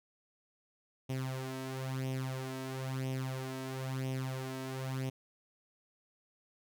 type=tone with flanger; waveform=sawtooth; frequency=131.4 Hz; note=C3; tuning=8 cents sharp; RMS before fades=-38 dBFS; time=1.09-5.1 s; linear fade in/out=10 ms; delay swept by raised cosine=0.33 to 3.13 ms; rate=1 Hz; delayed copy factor=+0.7; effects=none